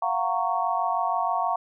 sine chord, Gb major seventh, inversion third, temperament just, 693.7 / 740 / 925 / 1110 Hz, F5 / Gb5 / Bb5 / Db6, -12 / 0 / -14 / +2 cents, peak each -28 dBFS, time 0.02-1.56 s, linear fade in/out 5 ms, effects none

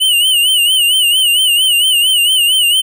square tone with vibrato, 2944 Hz, F#7, 9 cents flat, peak -9 dBFS, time 0-2.82 s, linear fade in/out 20 ms, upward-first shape sine, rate 4.4 Hz, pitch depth 100 cents each way, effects none

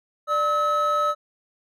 triangle tone pair together, 592.6 / 1288 Hz, D5 / E6, +15 / -41 cents, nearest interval octave + minor second, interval 1344 cents, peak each -23 / -18 dBFS, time 0.27-1.15 s, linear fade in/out 50 ms, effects tanh soft clip ceiling -10 dBFS

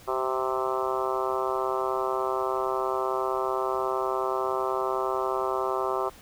harmonic tone with a mistuned harmonic, 130.81 Hz, C3, in tune, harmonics 3 / 4 / 5 / 6 / 7 / 8 / 9 / 10, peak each -30 / -34 / -33 / -35 / -35 / -33 / -34 / -36 dBFS, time 0.07-6.1 s, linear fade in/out 20 ms, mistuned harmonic 3, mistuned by -22 cents, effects pink hiss -51 dBFS RMS until 6.21 s

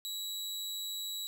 sawtooth tone with amplitude modulation, 3900 Hz, B7, 23 cents flat, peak -32 dBFS, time 0.05-1.27 s, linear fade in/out 0 ms, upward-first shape sine, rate 187 Hz, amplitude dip 35%, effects none

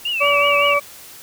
sine tone with vibrato, 2751 Hz, F7, 27 cents flat, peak -19 dBFS, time 0.05-0.74 s, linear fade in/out 5 ms, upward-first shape triangle, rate 5.3 Hz, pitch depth 120 cents each way
harmonic tone, 574 Hz, D5, 40 cents flat, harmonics 1 / 2 / 4, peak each -18 / -18 / -18 dBFS, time 0.2-0.8 s, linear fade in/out 20 ms
click train, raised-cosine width 0.5 ms, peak -23 dBFS, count 57, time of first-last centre 0.23-0.768 s, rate 104 Hz
effects white hiss -40 dBFS RMS until 1.22 s

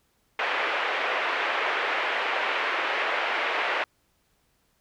white band-pass noise, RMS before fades -27 dBFS, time 0.39-3.84 s, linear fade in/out 2 ms, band 420 to 2500 Hz, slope 24 dB/octave, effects pink hiss -69 dBFS RMS until 4.8 s

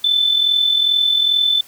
sine tone with amplitude modulation, 3520 Hz, A7, in tune, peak -10 dBFS, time 0.04-1.61 s, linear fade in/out 5 ms, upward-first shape sine, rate 42.4 Hz, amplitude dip 55%, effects white hiss -45 dBFS RMS until 1.67 s

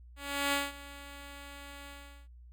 5% pulse tone with ADSR envelope, 282.1 Hz, C#4, 30 cents sharp, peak -16 dBFS, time 0.16-2.28 s, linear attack 370 ms, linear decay 190 ms, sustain -19 dB, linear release 390 ms, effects added 60 Hz sine -50 dBFS peak until 2.52 s + Opus 48 kbps

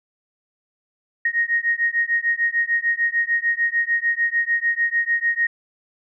sine beating tone pair, 1864.7 / 1871.4 Hz, A#6 / A#6, 0 / +6 cents, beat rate 6.7 Hz, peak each -21 dBFS, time 1.25-5.47 s, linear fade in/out 5 ms, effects none

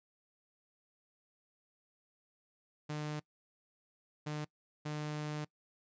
sawtooth tone bursts at uneven times, 150.6 Hz, D3, 44 cents sharp, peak -33 dBFS, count 3, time 2.89-3.2 / 4.26-4.45 / 4.85-5.45 s, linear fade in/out 10 ms, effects noise-tail reverb RT60 0.1 s tail -23 dB re dry + resampled to 16000 Hz

